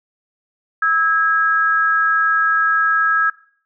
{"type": "tone pair together", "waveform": "sine", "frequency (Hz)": [1303, 1641.7], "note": ["E6", "G#6"], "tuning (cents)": [-20, -20], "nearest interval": "major third", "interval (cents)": 400, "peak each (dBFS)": -16, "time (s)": [0.82, 3.3], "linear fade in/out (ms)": 5, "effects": ["noise-tail reverb RT60 0.5 s tail -18 dB re dry"]}